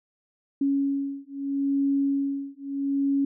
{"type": "beating tone pair", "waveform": "sine", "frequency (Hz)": [277.2, 277.97], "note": ["C#4", "C#4"], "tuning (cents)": [0, 5], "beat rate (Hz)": 0.77, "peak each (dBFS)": [-26, -26], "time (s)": [0.61, 3.25], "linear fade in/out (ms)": 5, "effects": []}